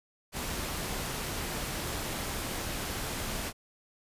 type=noise; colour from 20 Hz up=pink; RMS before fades=-35 dBFS; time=0.32-3.53 s; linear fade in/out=50 ms; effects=resampled to 32000 Hz